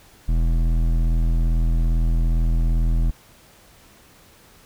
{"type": "tone with hard clipping", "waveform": "triangle", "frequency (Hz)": 41.2, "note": "E1", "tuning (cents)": 0, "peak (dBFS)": -18, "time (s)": [0.28, 3.11], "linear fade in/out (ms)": 10, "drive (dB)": 15, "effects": ["pink hiss -51 dBFS RMS until 4.65 s"]}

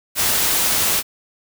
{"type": "noise", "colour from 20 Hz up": "white", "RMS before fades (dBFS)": -18, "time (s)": [0.15, 1.03], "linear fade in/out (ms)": 50, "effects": []}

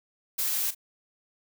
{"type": "noise with echo", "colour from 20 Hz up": "blue", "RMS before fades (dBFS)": -28, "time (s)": [0.38, 0.71], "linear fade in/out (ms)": 10, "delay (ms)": 39, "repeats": 1, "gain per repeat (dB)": -15, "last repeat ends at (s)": 0.749, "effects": []}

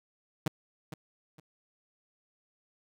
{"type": "tone with echo", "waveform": "sawtooth", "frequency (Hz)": 155.56, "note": "D#3", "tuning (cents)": 0, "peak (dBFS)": -22, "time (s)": [0.46, 0.48], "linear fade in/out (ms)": 5, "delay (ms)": 460, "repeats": 2, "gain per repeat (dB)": -12, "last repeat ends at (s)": 1.4, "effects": []}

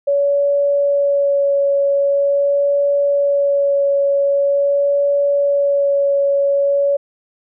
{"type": "tone with vibrato", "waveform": "sine", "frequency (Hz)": 564, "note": "C#5", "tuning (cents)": 30, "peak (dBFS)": -12, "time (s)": [0.07, 6.97], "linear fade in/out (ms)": 10, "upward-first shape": "sine", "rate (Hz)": 0.44, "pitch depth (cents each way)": 12, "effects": []}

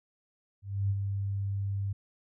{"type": "tone with ADSR envelope", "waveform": "sine", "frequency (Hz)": 99.1, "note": "G2", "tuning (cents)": 19, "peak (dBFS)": -24, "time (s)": [0.62, 1.93], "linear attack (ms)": 280, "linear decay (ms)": 44, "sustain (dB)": -5, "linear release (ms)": 8, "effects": []}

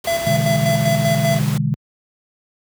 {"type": "noise", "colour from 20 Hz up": "pink", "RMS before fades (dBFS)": -29, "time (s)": [0.04, 1.58], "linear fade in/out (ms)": 5}
{"type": "tone with tremolo", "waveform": "square", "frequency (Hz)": 672, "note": "E5", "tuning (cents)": 33, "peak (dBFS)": -17, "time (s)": [0.07, 1.39], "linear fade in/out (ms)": 5, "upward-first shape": "square", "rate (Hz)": 5.1, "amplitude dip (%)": 50}
{"type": "chord", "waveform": "sine", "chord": "E dominant seventh", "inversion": "second", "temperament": "just", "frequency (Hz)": [123.61, 148.33, 164.81, 206], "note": ["B2", "D3", "E3", "G#3"], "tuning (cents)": [2, 18, 0, -14], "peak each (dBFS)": [-21, -19, -25, -23], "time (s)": [0.27, 1.74], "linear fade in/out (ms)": 0}
{"effects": ["high-pass 80 Hz 12 dB/octave"]}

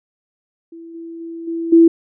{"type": "tone with level steps", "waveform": "sine", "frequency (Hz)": 332.2, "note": "E4", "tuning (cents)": 13, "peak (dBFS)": [-33, -29, -27, -20, -5], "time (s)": [0.72, 1.88], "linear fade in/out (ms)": 5, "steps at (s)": [0.94, 1.2, 1.47, 1.72], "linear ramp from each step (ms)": 10, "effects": []}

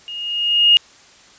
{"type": "tone with level ramp", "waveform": "sine", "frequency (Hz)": 2854, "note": "F7", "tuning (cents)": 37, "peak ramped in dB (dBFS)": [-28, -6], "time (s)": [0.08, 0.77], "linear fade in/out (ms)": 0, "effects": ["white hiss -47 dBFS RMS until 1.38 s", "resampled to 16000 Hz"]}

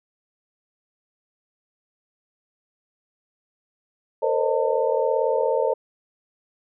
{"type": "tone cluster", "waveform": "sine", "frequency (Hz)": [450.8, 487.8, 529, 613, 899], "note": ["A4", "B4", "C5", "D#5", "A5"], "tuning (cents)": [42, -21, 19, -26, 37], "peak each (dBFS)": [-24, -28, -23, -26, -28], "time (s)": [4.22, 5.74], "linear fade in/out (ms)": 10, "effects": []}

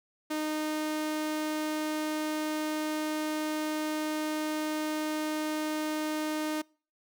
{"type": "tone", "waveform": "sawtooth", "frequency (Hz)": 307.7, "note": "D#4", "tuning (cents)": -19, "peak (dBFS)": -26, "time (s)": [0.3, 6.62], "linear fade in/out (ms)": 10, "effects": ["noise-tail reverb RT60 0.4 s tail -25 dB re dry"]}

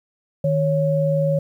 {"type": "tone pair together", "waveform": "sine", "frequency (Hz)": [155.4, 554.3], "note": ["D#3", "C#5"], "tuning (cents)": [-2, 0], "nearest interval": "octave + minor seventh", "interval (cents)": 2202, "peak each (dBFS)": -19, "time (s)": [0.44, 1.39], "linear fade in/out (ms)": 5, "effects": ["9-bit"]}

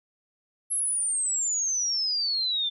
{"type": "exponential sweep", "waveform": "sine", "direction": "down", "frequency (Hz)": [11175, 3520], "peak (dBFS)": -24, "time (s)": [0.7, 2.7], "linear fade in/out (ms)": 20, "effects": []}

